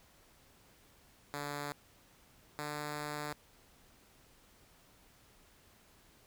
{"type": "tone pair in turn", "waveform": "5% pulse", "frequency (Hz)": [145.1, 148.49], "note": ["D3", "D3"], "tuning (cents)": [-21, 19], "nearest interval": "unison", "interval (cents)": 40, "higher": "second", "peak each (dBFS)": -27, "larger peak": "neither", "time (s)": [[1.34, 1.72], [2.59, 3.33]], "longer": "second", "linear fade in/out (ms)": 0, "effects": ["pink hiss -64 dBFS RMS until 6.26 s"]}